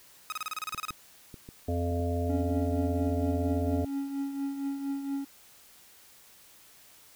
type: tone bursts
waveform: sawtooth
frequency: 1265 Hz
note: D#6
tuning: 28 cents sharp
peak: -28 dBFS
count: 12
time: 0.3-0.905 s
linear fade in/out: 0 ms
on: 22 ms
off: 31 ms
type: clicks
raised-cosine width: 3 ms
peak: -31 dBFS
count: 11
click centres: 0.747 / 0.907 / 1.342 / 1.489 / 1.688 / 1.911 / 1.998 / 2.51 / 3.006 / 3.088 / 3.485 s
type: harmonic tone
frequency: 86.4 Hz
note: F2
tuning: 18 cents flat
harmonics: 1 / 3 / 5 / 7 / 8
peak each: -29 / -34 / -36 / -37 / -38 dBFS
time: 1.68-3.85 s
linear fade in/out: 5 ms
type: tone with tremolo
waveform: triangle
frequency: 277.2 Hz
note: C#4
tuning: in tune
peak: -26 dBFS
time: 2.29-5.25 s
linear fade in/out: 10 ms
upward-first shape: triangle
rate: 4.3 Hz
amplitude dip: 60%
effects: white hiss -56 dBFS RMS until 7.15 s